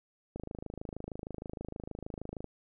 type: click train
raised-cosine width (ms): 2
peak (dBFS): -26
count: 56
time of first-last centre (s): 0.36-2.443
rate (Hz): 26.4
effects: none